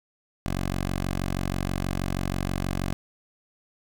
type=tone; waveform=10% pulse; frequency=46.25 Hz; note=F#1; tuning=in tune; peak=-18 dBFS; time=0.46-2.93 s; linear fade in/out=0 ms; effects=none